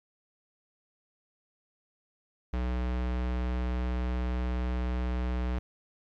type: tone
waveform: square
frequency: 61.74 Hz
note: B1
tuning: in tune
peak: -29 dBFS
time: 2.53-5.59 s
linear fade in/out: 5 ms
effects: low-pass 3000 Hz 12 dB/octave + 11-bit